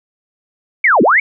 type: linear two-way sweep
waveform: sine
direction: down then up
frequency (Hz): 2300 to 185 to 2300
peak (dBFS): -7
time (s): 0.84-1.2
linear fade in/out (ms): 5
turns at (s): 1.02
effects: none